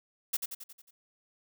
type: noise with echo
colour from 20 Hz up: blue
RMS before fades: -29 dBFS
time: 0.33-0.37 s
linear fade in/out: 10 ms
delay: 90 ms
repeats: 6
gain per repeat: -5 dB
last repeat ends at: 0.91 s
effects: none